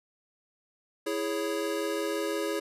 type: chord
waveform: square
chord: C# minor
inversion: first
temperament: equal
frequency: 329.6 / 415.3 / 554.4 Hz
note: E4 / G#4 / C#5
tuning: 0 / 0 / 0 cents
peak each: -34 / -33 / -35 dBFS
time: 1.06-2.6 s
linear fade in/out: 10 ms
effects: resampled to 32000 Hz